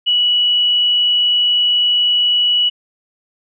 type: tone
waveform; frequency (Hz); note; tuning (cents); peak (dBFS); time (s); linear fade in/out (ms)
sine; 2938; F#7; -13; -11; 0.06-2.7; 20
effects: none